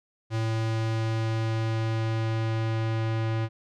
square tone with low-pass filter sweep, 112 Hz, A2, 31 cents sharp, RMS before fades -27 dBFS, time 0.3-3.49 s, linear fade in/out 50 ms, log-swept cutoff 5700 to 3200 Hz, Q 0.82, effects none

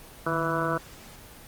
harmonic tone with a mistuned harmonic, 164.81 Hz, E3, in tune, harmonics 1 / 2 / 3 / 4 / 6 / 7 / 8 / 9, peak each -32 / -32 / -32 / -32 / -32 / -32 / -32 / -32 dBFS, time 0.26-0.78 s, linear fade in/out 5 ms, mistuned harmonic 1, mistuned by -98 cents, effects pink hiss -47 dBFS RMS until 1.47 s + Opus 24 kbps

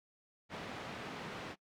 pink band-pass noise, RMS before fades -45 dBFS, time 0.49-1.56 s, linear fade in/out 50 ms, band 150 to 3000 Hz, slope 12 dB/octave, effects noise-tail reverb RT60 0.1 s tail -22 dB re dry

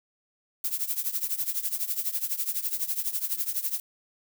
violet noise with tremolo, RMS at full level -26 dBFS, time 0.64-3.8 s, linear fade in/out 2 ms, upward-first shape triangle, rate 12 Hz, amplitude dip 90%, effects none

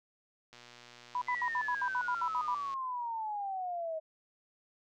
click train, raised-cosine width 0.2 ms, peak -35 dBFS, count 266, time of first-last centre 0.53-2.738 s, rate 120 Hz
sine tone bursts, 987.8 Hz, B5, in tune, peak -30 dBFS, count 11, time 1.15-2.546 s, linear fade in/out 2 ms, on 66 ms, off 67 ms
sine exponential sweep, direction down, 2034 to 627 Hz, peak -34 dBFS, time 1.27-4 s, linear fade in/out 20 ms
effects none

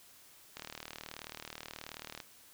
click train, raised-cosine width 0.2 ms, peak -25 dBFS, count 64, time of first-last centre 0.57-2.202 s, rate 38.6 Hz, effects white hiss -59 dBFS RMS until 2.53 s

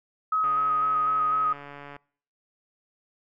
sine tone with vibrato, 1263 Hz, D#6, 26 cents sharp, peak -21 dBFS, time 0.32-1.53 s, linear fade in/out 5 ms, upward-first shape square, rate 4 Hz, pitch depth 17 cents each way
click train, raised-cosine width 0.5 ms, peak -27 dBFS, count 219, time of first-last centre 0.44-1.964 s, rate 143 Hz
effects noise-tail reverb RT60 0.6 s tail -26 dB re dry

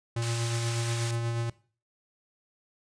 square tone with tremolo, 116.8 Hz, A#2, 4 cents sharp, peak -28 dBFS, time 0.16-1.5 s, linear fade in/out 5 ms, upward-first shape sine, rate 8.3 Hz, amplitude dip 30%
white band-pass noise, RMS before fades -38 dBFS, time 0.22-1.11 s, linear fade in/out 2 ms, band 1100 to 8200 Hz, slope 12 dB/octave
violet noise bursts, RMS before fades -39 dBFS, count 6, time 0.54-1.156 s, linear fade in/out 5 ms, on 36 ms, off 80 ms
effects noise-tail reverb RT60 0.4 s tail -19 dB re dry + resampled to 22050 Hz

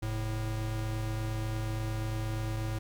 square tone pair together, 45.96 / 109.4 Hz, F#1 / A2, -11 / -9 cents, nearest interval octave + minor third, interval 1502 cents, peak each -38 / -33 dBFS, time 0.02-2.79 s, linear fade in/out 10 ms, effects 12-bit

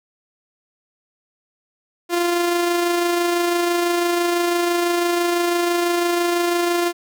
sawtooth tone with amplitude modulation, 347.1 Hz, F4, 11 cents flat, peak -12 dBFS, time 2.09-6.93 s, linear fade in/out 50 ms, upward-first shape sine, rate 26 Hz, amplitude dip 30%, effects none

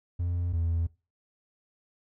triangle tone pair in turn, 87.4 / 83.61 Hz, F2 / E2, +2 / +25 cents, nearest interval minor second, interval 77 cents, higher first, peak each -24 / -22 dBFS, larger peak second, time 0.19-0.53 / 0.53-0.87 s, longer neither, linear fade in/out 10 ms, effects noise-tail reverb RT60 0.3 s tail -23 dB re dry + tanh soft clip ceiling -19 dBFS

